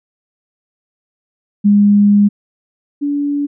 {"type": "tone pair in turn", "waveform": "sine", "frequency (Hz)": [204.4, 287.4], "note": ["G#3", "D4"], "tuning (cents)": [-27, -37], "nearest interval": "tritone", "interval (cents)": 590, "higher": "second", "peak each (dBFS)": [-6, -14], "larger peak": "first", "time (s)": [[1.64, 2.29], [3.01, 3.47]], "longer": "first", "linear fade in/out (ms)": 20, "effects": []}